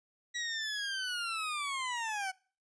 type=linear sweep; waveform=20% pulse; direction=down; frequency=1934 to 740 Hz; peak=-29 dBFS; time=0.34-2.32 s; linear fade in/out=20 ms; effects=noise-tail reverb RT60 0.4 s tail -24 dB re dry + resampled to 22050 Hz